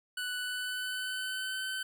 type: tone with pitch glide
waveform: 25% pulse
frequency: 1486 to 1527.8 Hz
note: F#6 to G6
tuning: +7 to -45 cents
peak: -30 dBFS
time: 0.17-1.83 s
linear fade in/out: 5 ms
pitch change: +48 cents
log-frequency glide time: 0.35-1.63 s
effects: none